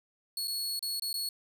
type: tone with dropouts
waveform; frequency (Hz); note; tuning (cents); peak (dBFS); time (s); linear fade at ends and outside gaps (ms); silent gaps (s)
sawtooth; 4364; C#8; -28; -29; 0.37-1.29; 2; 0.474-0.479 / 0.793-0.826 / 0.997-1.021 / 1.13-1.14
effects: none